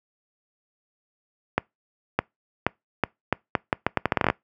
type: accelerating click train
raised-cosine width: 0.5 ms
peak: -4 dBFS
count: 17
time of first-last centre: 1.58-4.301 s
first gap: 610 ms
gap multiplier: 0.78
effects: noise-tail reverb RT60 0.2 s tail -26 dB re dry + high-pass 80 Hz 12 dB/octave